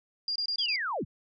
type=tone bursts; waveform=sine; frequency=4807 Hz; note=D8; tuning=39 cents sharp; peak=-28 dBFS; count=5; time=0.28-0.761 s; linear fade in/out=2 ms; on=77 ms; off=24 ms
type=linear sweep; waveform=sine; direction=down; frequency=3478 to 58.3 Hz; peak=-29 dBFS; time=0.58-1.05 s; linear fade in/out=20 ms
effects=none